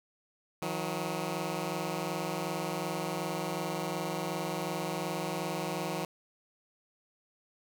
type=tone pair together; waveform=10% pulse; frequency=158.98 / 181.7 Hz; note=D#3 / F#3; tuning=+38 / -31 cents; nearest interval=major second; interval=231 cents; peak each=-27 dBFS; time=0.62-6.05 s; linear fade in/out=2 ms; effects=none